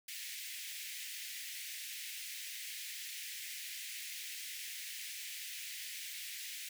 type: high-pass noise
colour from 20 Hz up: pink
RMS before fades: -45 dBFS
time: 0.08-6.69 s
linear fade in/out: 5 ms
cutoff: 1900 Hz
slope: 48 dB/octave
effects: none